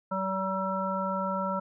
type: harmonic tone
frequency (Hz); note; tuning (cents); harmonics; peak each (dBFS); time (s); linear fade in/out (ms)
190.9; G3; -46; 1 / 3 / 5 / 7; -33 / -33 / -33 / -33; 0.11-1.6; 10
effects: none